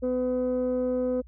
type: tone pair together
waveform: sine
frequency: 252 / 504 Hz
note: B3 / B4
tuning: +35 / +35 cents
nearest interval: octave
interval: 1200 cents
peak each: -26 / -24 dBFS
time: 0.02-1.22 s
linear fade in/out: 20 ms
effects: tanh soft clip ceiling -20 dBFS + added 60 Hz sine -46 dBFS peak until 1.27 s